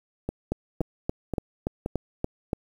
two click trains, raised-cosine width 2 ms, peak -12 / -15 dBFS, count 8 / 4, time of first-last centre 0.52-2.531 / 0.29-1.861 s, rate 3.48 / 1.91 Hz, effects 8-bit

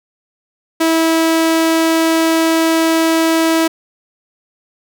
sawtooth tone, 325.5 Hz, E4, 22 cents flat, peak -7 dBFS, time 0.8-3.68 s, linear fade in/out 10 ms, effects none

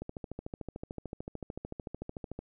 click train, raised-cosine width 2 ms, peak -25 dBFS, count 33, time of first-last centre 0.02-2.39 s, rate 13.5 Hz, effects none

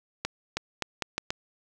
accelerating click train, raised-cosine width 0.2 ms, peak -11 dBFS, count 6, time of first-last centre 0.25-1.305 s, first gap 320 ms, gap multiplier 0.79, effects none

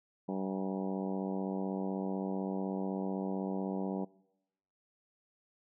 harmonic tone with a mistuned harmonic, 95.9 Hz, G2, 37 cents flat, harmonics 2 / 3 / 4 / 5 / 6 / 7 / 8 / 9 / 10, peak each -36 / -40 / -42 / -44 / -46 / -47 / -48 / -49 / -50 dBFS, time 0.28-4.05 s, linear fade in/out 10 ms, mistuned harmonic 9, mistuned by -55 cents, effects noise-tail reverb RT60 0.9 s tail -23 dB re dry

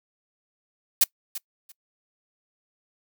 blue noise with echo, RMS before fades -17 dBFS, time 1.01-1.04 s, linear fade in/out 5 ms, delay 340 ms, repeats 2, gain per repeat -15 dB, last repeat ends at 1.72 s, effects noise-tail reverb RT60 0.1 s tail -24 dB re dry

